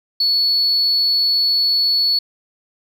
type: tone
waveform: sine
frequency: 4414 Hz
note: C#8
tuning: 8 cents flat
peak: -12 dBFS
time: 0.2-2.19 s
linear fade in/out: 5 ms
effects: tanh soft clip ceiling -10 dBFS + 9-bit